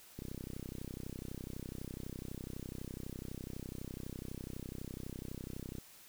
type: click train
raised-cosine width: 3 ms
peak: -30 dBFS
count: 180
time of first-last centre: 0.19-5.784 s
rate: 32 Hz
effects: white hiss -58 dBFS RMS until 6.08 s